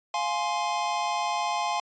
square chord, F minor, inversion none, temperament just, 698.5 / 838.1 / 1047.7 Hz, F5 / Ab5 / C6, 0 / +16 / +2 cents, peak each -32 / -30 / -31 dBFS, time 0.14-1.8 s, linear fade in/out 2 ms, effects resampled to 16000 Hz

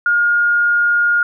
sine tone, 1423 Hz, F6, 32 cents sharp, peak -11 dBFS, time 0.06-1.23 s, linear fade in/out 2 ms, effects none

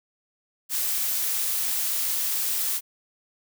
blue noise, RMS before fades -26 dBFS, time 0.69-2.81 s, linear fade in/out 50 ms, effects none

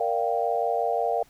sine chord, G minor seventh, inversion first, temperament equal, 466.2 / 587.3 / 698.5 / 784 Hz, Bb4 / D5 / F5 / G5, 0 / 0 / 0 / 0 cents, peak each -28 / -30 / -26 / -29 dBFS, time 0-1.23 s, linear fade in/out 5 ms, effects pink hiss -58 dBFS RMS until 1.29 s

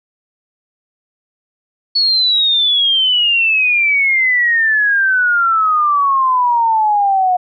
sine exponential sweep, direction down, 4421 to 720 Hz, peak -10 dBFS, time 1.95-7.37 s, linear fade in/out 10 ms, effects none

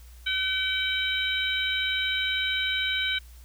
harmonic tone with a mistuned harmonic, 767 Hz, G5, 38 cents flat, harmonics 2 / 3 / 4 / 5, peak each -30 / -30 / -30 / -30 dBFS, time 0.26-3.19 s, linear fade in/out 10 ms, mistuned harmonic 2, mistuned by -20 cents, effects added 60 Hz sine -45 dBFS peak until 3.44 s + white hiss -57 dBFS RMS until 3.44 s

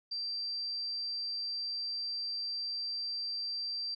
sine tone, 4699 Hz, D8, in tune, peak -34 dBFS, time 0.11-3.95 s, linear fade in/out 10 ms, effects none

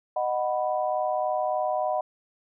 sine chord, B major, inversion first, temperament just, 617.4 / 740.8 / 987.8 Hz, D#5 / F#5 / B5, -14 / +2 / 0 cents, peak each -27 / -27 / -32 dBFS, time 0.16-2.01 s, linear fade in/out 5 ms, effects none

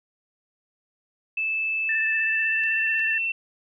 sine tone with pitch glide, 2627 to 2692 Hz, E7 to E7, -7 to +36 cents, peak -23 dBFS, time 1.37-3.32 s, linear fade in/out 5 ms, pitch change +43 cents, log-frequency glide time 2.1-2.94 s
sine tone with vibrato, 1777 Hz, A6, 17 cents sharp, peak -24 dBFS, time 1.89-3.18 s, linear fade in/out 2 ms, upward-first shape sine, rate 16 Hz, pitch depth 23 cents each way
clicks, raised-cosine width 0.2 ms, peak -28 dBFS, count 2, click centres 2.638 / 2.994 s
effects none

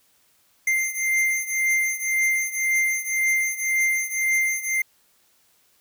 square beating tone pair, 2093 / 2094.9 Hz, C7 / C7, 0 / +2 cents, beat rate 1.9 Hz, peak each -23 / -26 dBFS, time 0.67-4.82 s, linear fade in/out 5 ms, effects white hiss -62 dBFS RMS until 5.8 s

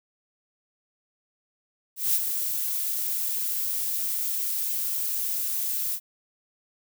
violet noise with ADSR envelope, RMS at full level -21 dBFS, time 1.96-6 s, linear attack 180 ms, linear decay 41 ms, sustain -7 dB, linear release 62 ms, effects none

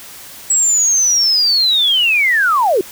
sine linear sweep, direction down, 7800 to 340.7 Hz, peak -10 dBFS, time 0.5-2.81 s, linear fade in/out 2 ms, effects white hiss -35 dBFS RMS until 2.91 s

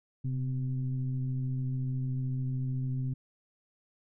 sine tone with frequency modulation, 130.81 Hz, C3, in tune, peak -29 dBFS, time 0.24-3.14 s, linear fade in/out 10 ms, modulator 124 Hz, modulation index 0.55, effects none

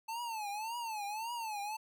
square tone with vibrato, 880 Hz, A5, in tune, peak -38 dBFS, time 0.08-1.77 s, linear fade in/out 10 ms, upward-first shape triangle, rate 1.8 Hz, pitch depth 170 cents each way, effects none

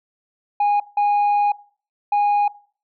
sine tone bursts at uneven times, 822 Hz, G#5, 18 cents flat, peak -12 dBFS, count 3, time 0.6-0.8 / 0.97-1.52 / 2.12-2.48 s, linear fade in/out 5 ms, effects noise-tail reverb RT60 0.4 s tail -21 dB re dry + tanh soft clip ceiling -14 dBFS

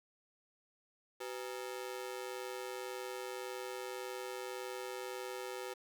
sawtooth ring-modulated tone, 440 Hz, A4, in tune, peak -34 dBFS, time 1.2-5.74 s, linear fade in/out 10 ms, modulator 60.9 Hz, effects 10-bit

